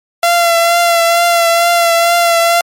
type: tone with vibrato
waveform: sawtooth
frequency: 682 Hz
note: F5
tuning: 41 cents flat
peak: -4 dBFS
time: 0.23-2.61 s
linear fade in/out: 2 ms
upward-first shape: triangle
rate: 2.2 Hz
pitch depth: 28 cents each way
effects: MP3 64 kbps

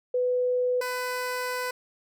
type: tone pair in turn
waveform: sine / 15% pulse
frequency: 498 / 500.6 Hz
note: B4 / B4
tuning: +14 / +23 cents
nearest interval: unison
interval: 9 cents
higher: second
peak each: -22 / -22 dBFS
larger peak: neither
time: 0.14-0.81 / 0.81-1.71 s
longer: second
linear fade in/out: 5 ms
effects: none

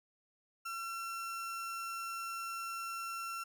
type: tone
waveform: 35% pulse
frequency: 1355 Hz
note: E6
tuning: 47 cents sharp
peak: -37 dBFS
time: 0.65-3.44 s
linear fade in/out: 10 ms
effects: none

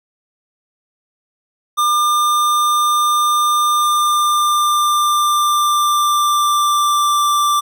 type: tone with pitch glide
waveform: square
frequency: 1200 to 1176 Hz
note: D6 to D6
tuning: +37 to +2 cents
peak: -13 dBFS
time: 1.77-7.61 s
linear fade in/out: 20 ms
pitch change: -35 cents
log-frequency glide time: 3.76-7.25 s
effects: none

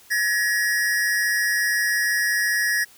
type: tone pair together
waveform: square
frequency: 1694 / 1892.4 Hz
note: G#6 / A#6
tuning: +34 / +26 cents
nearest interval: major second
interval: 192 cents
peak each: -23 dBFS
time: 0.1-2.85 s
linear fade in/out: 20 ms
effects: white hiss -51 dBFS RMS until 2.97 s

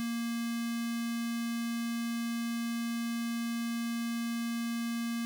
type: tone with notch filter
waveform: square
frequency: 233.1 Hz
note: A#3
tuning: in tune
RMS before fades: -34 dBFS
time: 0-5.25 s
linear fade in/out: 0 ms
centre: 620 Hz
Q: 0.69
effects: none

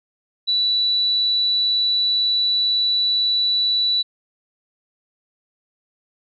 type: tone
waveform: sine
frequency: 3951 Hz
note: B7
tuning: in tune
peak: -16 dBFS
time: 0.47-4.03 s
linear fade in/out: 20 ms
effects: none

